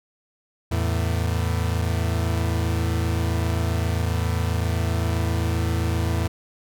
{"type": "tone pair together", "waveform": "40% pulse", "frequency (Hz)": [82.41, 110], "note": ["E2", "A2"], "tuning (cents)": [0, 0], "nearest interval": "perfect fourth", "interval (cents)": 500, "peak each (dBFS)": [-22, -24], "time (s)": [0.71, 6.28], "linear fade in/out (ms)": 10, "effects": []}